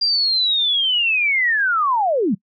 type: linear sweep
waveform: sine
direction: down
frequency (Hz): 4806 to 166.6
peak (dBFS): -15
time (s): 0.01-2.35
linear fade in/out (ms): 10
effects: noise-tail reverb RT60 0.1 s tail -24 dB re dry